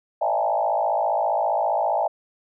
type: tone with frequency modulation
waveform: sine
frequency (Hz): 740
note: F#5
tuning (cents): 0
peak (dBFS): -19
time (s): 0.21-2.08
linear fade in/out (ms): 10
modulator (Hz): 55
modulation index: 2.8
effects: none